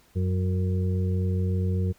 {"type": "harmonic tone with a mistuned harmonic", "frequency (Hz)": 92.5, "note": "F#2", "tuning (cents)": 0, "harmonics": [1, 2, 4, 5], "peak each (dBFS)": [-23, -30, -37, -37], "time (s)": [0.15, 1.93], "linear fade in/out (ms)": 20, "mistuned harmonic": 4, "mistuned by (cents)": -19, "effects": ["pink hiss -60 dBFS RMS until 1.98 s"]}